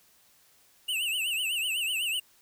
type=tone with vibrato; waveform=square; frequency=2794 Hz; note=F7; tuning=in tune; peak=-28 dBFS; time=0.88-2.2 s; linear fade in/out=10 ms; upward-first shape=triangle; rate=8 Hz; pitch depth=170 cents each way; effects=white hiss -62 dBFS RMS until 2.41 s